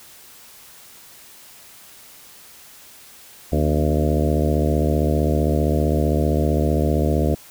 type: harmonic tone with a mistuned harmonic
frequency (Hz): 75.4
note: D2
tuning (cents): +46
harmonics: 1 / 2 / 3 / 4 / 5 / 6 / 7 / 8 / 9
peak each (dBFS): -20 / -23 / -25 / -26 / -27 / -28 / -28 / -29 / -30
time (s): 3.52-7.35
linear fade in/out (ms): 5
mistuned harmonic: 3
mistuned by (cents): +66
effects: white hiss -45 dBFS RMS until 7.5 s